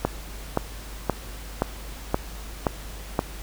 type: click train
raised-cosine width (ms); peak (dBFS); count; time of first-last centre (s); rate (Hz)
1; -6; 7; 0.05-3.191; 1.91
effects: added 50 Hz sine -37 dBFS peak until 3.42 s + pink hiss -42 dBFS RMS until 3.42 s